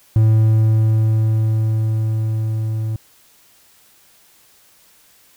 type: tone with level ramp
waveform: triangle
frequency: 110 Hz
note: A2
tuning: in tune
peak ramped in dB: -7 to -17 dBFS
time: 0.16-2.96 s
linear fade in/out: 0 ms
effects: white hiss -52 dBFS RMS until 5.36 s